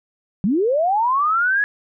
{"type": "linear sweep", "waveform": "sine", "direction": "up", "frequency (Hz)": [172.5, 1700], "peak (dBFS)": -15, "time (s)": [0.44, 1.64], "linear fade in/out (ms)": 0, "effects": []}